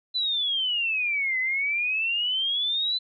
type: exponential two-way sweep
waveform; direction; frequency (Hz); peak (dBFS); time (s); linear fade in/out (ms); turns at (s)
sine; down then up; 4043 to 2015 to 4043; -23; 0.14-2.99; 20; 1.39
effects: none